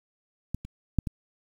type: clicks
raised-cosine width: 5 ms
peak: -17 / -27 / -10 / -18 dBFS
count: 4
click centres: 0.546 / 0.65 / 0.987 / 1.072 s
effects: 8-bit